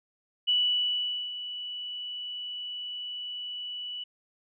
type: tone with ADSR envelope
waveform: sine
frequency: 2957 Hz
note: F#7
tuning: 2 cents flat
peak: -21 dBFS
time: 0.47-4.04 s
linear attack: 19 ms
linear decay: 820 ms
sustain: -13 dB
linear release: 8 ms
effects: none